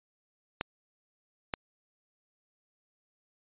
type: clicks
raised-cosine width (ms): 0.3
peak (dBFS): -14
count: 2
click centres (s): 0.611 / 1.538
effects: resampled to 8000 Hz